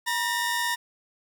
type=tone pair together; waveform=sawtooth; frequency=959 / 1819.8 Hz; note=A#5 / A#6; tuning=+49 / -42 cents; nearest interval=major seventh; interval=1109 cents; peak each=-24 / -24 dBFS; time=0.06-0.76 s; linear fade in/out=20 ms; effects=9-bit